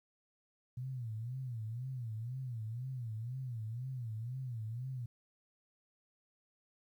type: tone with vibrato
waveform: sine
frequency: 120 Hz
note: B2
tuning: 49 cents flat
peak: -38 dBFS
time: 0.77-5.06 s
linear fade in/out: 5 ms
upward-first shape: sine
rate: 2 Hz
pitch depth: 170 cents each way
effects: 12-bit